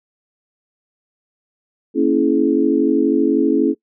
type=chord; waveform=sine; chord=A# half-diminished seventh; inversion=none; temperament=equal with one note detuned; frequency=233.1 / 277.2 / 329.6 / 424.5 Hz; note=A#3 / C#4 / E4 / G#4; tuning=0 / 0 / 0 / +38 cents; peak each=-21 / -16 / -17 / -19 dBFS; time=1.94-3.75 s; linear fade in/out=50 ms; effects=noise-tail reverb RT60 0.1 s tail -23 dB re dry